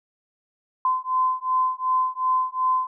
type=beating tone pair; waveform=sine; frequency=1026 / 1028.7 Hz; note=C6 / C6; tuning=-34 / -30 cents; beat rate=2.7 Hz; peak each=-23 dBFS; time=0.85-2.87 s; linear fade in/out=2 ms; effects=none